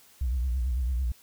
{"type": "tone with vibrato", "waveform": "sine", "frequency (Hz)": 62.7, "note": "B1", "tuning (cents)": 27, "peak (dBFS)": -23, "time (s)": [0.21, 1.12], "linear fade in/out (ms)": 5, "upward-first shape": "sine", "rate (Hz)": 9, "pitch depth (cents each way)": 130, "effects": ["tanh soft clip ceiling -22 dBFS", "white hiss -57 dBFS RMS until 1.22 s"]}